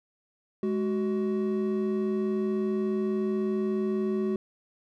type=tone pair together; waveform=triangle; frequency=210 / 374.7 Hz; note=G#3 / F#4; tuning=+19 / +22 cents; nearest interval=minor seventh; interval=1003 cents; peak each=-26 / -26 dBFS; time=0.63-4.36 s; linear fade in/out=2 ms; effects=none